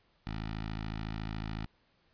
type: tone with notch filter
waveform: 10% pulse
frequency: 53.9 Hz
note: A1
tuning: 35 cents flat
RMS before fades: -38 dBFS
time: 0.27-1.66 s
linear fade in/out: 0 ms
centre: 460 Hz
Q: 0.8
effects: pink hiss -70 dBFS RMS until 2.13 s + resampled to 11025 Hz